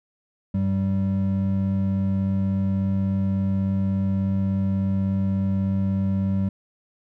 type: tone pair together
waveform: triangle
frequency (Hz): 97.21 / 193.7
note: G2 / G3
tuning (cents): -14 / -20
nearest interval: octave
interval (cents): 1194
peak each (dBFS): -22 / -20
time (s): 0.54-6.49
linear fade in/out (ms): 5
effects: none